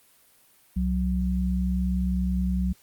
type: tone pair together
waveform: sine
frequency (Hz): 65 / 184.01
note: C2 / F#3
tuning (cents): -11 / -9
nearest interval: octave + tritone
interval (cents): 1802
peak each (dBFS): -25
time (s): 0.76-2.73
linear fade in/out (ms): 10
effects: white hiss -59 dBFS RMS until 2.82 s + Opus 32 kbps